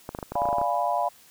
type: clicks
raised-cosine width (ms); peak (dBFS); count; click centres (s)
1; -18; 12; 0.091 / 0.149 / 0.188 / 0.228 / 0.32 / 0.355 / 0.419 / 0.455 / 0.488 / 0.529 / 0.584 / 0.615
type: chord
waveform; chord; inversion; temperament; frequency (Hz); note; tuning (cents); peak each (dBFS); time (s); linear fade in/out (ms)
sine; D diminished seventh; none; equal; 587.3 / 698.5 / 830.6 / 987.8; D5 / F5 / Ab5 / Cb6; 0 / 0 / 0 / 0; -30 / -26 / -29 / -28; 0.35-1.09; 10
effects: white hiss -54 dBFS RMS until 1.3 s